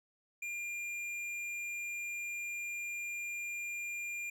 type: tone with tanh clipping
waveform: sine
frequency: 2400 Hz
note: D7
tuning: 37 cents sharp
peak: -39 dBFS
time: 0.42-4.3 s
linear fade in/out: 5 ms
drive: 11 dB
effects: none

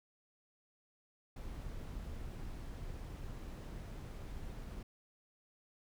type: noise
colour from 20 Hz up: brown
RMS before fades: -45 dBFS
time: 1.36-4.83 s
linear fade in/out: 5 ms
effects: none

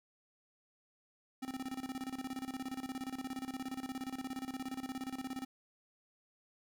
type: tone with tremolo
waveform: square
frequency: 261.6 Hz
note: C4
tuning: in tune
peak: -38 dBFS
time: 1.42-5.45 s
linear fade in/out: 10 ms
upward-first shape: square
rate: 17 Hz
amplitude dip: 80%
effects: none

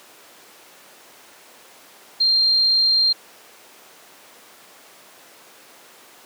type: tone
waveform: sine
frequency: 4186 Hz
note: C8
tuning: in tune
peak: -14 dBFS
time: 2.2-3.13 s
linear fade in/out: 10 ms
effects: pink hiss -46 dBFS RMS until 6.25 s + high-pass 400 Hz 12 dB/octave

